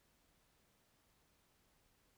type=silence; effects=pink hiss -75 dBFS RMS until 2.17 s